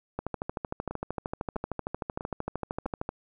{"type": "two click trains", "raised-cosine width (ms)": 1, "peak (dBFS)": [-21, -17], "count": [4, 39], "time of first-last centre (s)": [[0.91, 2.858], [0.19, 3.091]], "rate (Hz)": [1.54, 13.1], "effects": []}